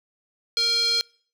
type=tone with band-pass filter; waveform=square; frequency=466.2 Hz; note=A#4; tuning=in tune; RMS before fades=-22 dBFS; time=0.57-1.01 s; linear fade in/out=0 ms; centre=4300 Hz; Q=7.5; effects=noise-tail reverb RT60 0.5 s tail -25 dB re dry